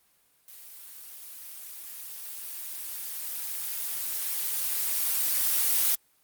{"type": "noise with level ramp", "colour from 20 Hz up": "blue", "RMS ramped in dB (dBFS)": [-47, -23], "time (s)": [0.48, 5.95], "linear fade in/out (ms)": 2, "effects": ["white hiss -66 dBFS RMS until 6.23 s", "Opus 32 kbps"]}